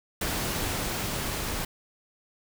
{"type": "noise with level ramp", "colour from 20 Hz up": "pink", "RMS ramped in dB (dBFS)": [-29, -32], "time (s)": [0.21, 1.65], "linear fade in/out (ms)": 5, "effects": []}